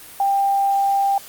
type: tone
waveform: sine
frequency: 792 Hz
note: G5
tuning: 18 cents sharp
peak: -15 dBFS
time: 0.2-1.18 s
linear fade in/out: 2 ms
effects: white hiss -40 dBFS RMS until 1.28 s + Opus 32 kbps